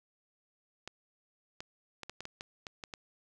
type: clicks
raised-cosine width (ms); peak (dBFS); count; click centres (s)
0.2; -24; 10; 0.876 / 1.605 / 2.033 / 2.096 / 2.206 / 2.254 / 2.409 / 2.668 / 2.838 / 2.938
effects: none